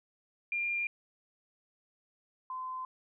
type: tone pair in turn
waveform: sine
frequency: 2398 / 1028.8 Hz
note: D7 / C6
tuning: +36 / -30 cents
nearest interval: octave + minor third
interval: 1466 cents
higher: first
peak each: -30 / -36 dBFS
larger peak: first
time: 0.52-0.87 / 2.5-2.85 s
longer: neither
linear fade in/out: 2 ms
effects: none